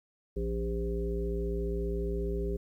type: harmonic tone with a mistuned harmonic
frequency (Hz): 57.3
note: A#1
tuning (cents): -29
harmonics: 1 / 3 / 5 / 7 / 9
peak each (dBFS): -32 / -38 / -44 / -34 / -44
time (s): 0.36-2.57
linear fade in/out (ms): 10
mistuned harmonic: 5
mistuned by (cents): -31
effects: 11-bit